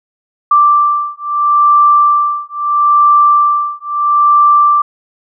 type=beating tone pair; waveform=sine; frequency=1174.7 / 1175.46 Hz; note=D6 / D6; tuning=0 / +1 cents; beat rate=0.76 Hz; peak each=-10 dBFS; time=0.51-4.82 s; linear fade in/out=5 ms; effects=none